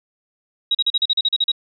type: tone bursts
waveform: sine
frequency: 3826 Hz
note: A#7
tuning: 44 cents sharp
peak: -14 dBFS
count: 11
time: 0.71-1.518 s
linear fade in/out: 5 ms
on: 38 ms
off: 39 ms
effects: none